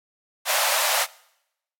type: band-pass noise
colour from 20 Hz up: pink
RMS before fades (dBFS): -22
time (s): 0.45-1.07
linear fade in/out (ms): 50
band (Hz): 540 to 16000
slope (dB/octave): 96
effects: noise-tail reverb RT60 0.8 s tail -22 dB re dry